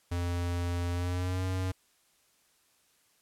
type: tone with pitch glide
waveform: square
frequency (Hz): 87.31 to 93.04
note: F2 to F#2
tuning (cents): 0 to +10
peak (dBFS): -30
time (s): 0.11-1.72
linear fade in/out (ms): 10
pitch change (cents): +110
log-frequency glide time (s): 0.92-1.44
effects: white hiss -68 dBFS RMS until 3.21 s + low-pass 12000 Hz 12 dB/octave